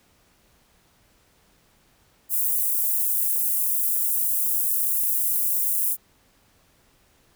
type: high-pass noise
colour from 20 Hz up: white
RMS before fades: -23 dBFS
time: 2.29-5.97 s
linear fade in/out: 50 ms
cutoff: 10000 Hz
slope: 24 dB/octave
effects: pink hiss -61 dBFS RMS until 7.35 s